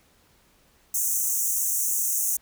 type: high-pass noise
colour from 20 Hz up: pink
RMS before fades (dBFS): -25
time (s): 0.94-2.37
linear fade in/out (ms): 5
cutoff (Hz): 6000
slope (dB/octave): 96
effects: pink hiss -61 dBFS RMS until 2.41 s